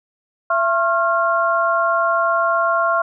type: tone cluster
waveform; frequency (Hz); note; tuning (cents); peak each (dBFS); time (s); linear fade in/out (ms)
sine; 671 / 1081 / 1386; E5 / C#6 / F6; +31 / -44 / -14; -19; 0.5-3.02; 5
effects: none